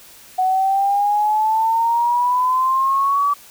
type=exponential sweep; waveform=sine; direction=up; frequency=740 to 1153 Hz; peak=-14 dBFS; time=0.38-3.34 s; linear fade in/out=10 ms; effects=white hiss -44 dBFS RMS until 3.5 s